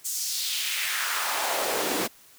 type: noise with high-pass filter sweep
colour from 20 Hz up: pink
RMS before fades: -28 dBFS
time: 0.04-2.08 s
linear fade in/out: 20 ms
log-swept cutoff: 7700 to 260 Hz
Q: 1.9
effects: white hiss -54 dBFS RMS until 2.38 s